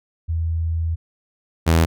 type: tone pair in turn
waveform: sine / sawtooth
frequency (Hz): 82.1 / 82.1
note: E2 / E2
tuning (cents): -6 / -6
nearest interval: unison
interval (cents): 0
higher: neither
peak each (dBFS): -19 / -9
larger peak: second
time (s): 0.28-0.96 / 1.66-1.86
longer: first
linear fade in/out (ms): 20
effects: none